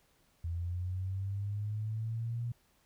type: linear sweep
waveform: sine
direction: up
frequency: 83.3 to 120 Hz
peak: -33 dBFS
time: 0.44-2.52 s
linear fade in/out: 5 ms
effects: pink hiss -70 dBFS RMS until 2.85 s